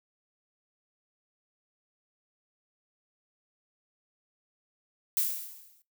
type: noise with exponential decay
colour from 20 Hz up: violet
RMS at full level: -25 dBFS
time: 5.17-5.82 s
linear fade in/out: 1 ms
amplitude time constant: 140 ms
effects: noise-tail reverb RT60 0.2 s tail -19 dB re dry